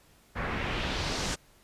pink noise with low-pass filter sweep, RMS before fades -32 dBFS, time 0.35-1.36 s, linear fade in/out 20 ms, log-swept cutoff 1600 to 7300 Hz, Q 1.6, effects pink hiss -61 dBFS RMS until 1.63 s + resampled to 32000 Hz

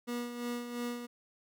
30% pulse tone with tremolo, 240.9 Hz, B3, 43 cents flat, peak -31 dBFS, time 0.07-1.07 s, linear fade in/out 20 ms, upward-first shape sine, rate 2.9 Hz, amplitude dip 55%, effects none

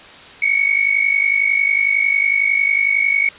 sine tone pair together, 2201 / 2252 Hz, C#7 / C#7, -13 / +27 cents, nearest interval unison, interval 40 cents, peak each -16 dBFS, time 0.42-3.29 s, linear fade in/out 5 ms, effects white hiss -39 dBFS RMS until 3.38 s + resampled to 8000 Hz

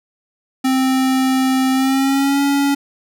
square tone with pitch glide, 261.9 to 280.7 Hz, C4 to C#4, +2 to +22 cents, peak -14 dBFS, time 0.64-2.75 s, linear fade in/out 10 ms, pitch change +120 cents, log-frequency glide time 1.72-2.41 s, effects none

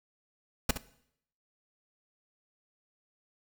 pink noise with echo, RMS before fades -24 dBFS, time 0.69-0.71 s, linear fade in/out 5 ms, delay 66 ms, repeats 1, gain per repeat -11 dB, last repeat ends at 0.776 s, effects noise-tail reverb RT60 0.7 s tail -18 dB re dry

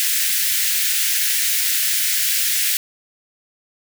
white high-pass noise, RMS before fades -19 dBFS, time 0-2.77 s, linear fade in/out 0 ms, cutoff 1600 Hz, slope 48 dB/octave, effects none

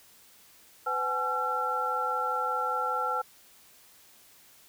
sine tone cluster, 504 / 762 / 847 / 1356 Hz, B4 / G5 / G#5 / E6, +35 / -49 / +34 / +49 cents, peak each -35 / -36 / -33 / -29 dBFS, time 0.86-3.22 s, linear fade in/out 10 ms, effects white hiss -57 dBFS RMS until 4.68 s

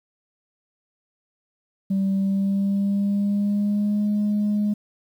sine tone with pitch glide, 194.1 to 208 Hz, G3 to G#3, -17 to +3 cents, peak -17 dBFS, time 1.9-4.74 s, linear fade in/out 10 ms, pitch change +120 cents, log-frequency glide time 2.14-4.02 s, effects tanh soft clip ceiling -17 dBFS + 9-bit

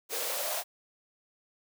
white noise with high-pass filter sweep, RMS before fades -33 dBFS, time 0.09-0.64 s, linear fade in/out 50 ms, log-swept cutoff 440 to 700 Hz, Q 6.1, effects none

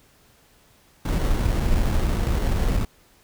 brown noise with sample-and-hold, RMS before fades -21 dBFS, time 1.05-2.85 s, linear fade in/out 5 ms, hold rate 2450 Hz, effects pink hiss -57 dBFS RMS until 3.23 s

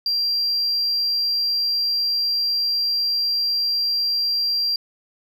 sine tone, 4742 Hz, D8, 16 cents sharp, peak -17 dBFS, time 0.06-4.76 s, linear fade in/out 2 ms, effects tanh soft clip ceiling -16 dBFS

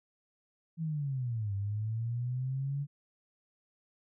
sine linear two-way sweep, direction down then up, 166.4 to 98 to 144.3 Hz, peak -31 dBFS, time 0.77-2.87 s, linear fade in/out 50 ms, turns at 1.54 s, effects none

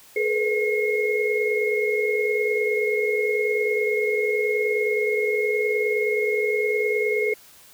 sine tone cluster, 425.9 / 476 / 495.1 / 2159 Hz, G#4 / A#4 / B4 / C#7, +44 / +36 / +4 / -46 cents, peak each -22 / -30 / -30 / -25 dBFS, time 0.16-7.34 s, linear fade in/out 5 ms, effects white hiss -50 dBFS RMS until 7.73 s

